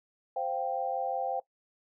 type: chord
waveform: sine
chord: C suspended fourth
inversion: none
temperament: equal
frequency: 523.3 / 698.5 / 784 Hz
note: C5 / F5 / G5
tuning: 0 / 0 / 0 cents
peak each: -35 / -35 / -32 dBFS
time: 0.36-1.4 s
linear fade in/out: 5 ms
effects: noise-tail reverb RT60 0.1 s tail -19 dB re dry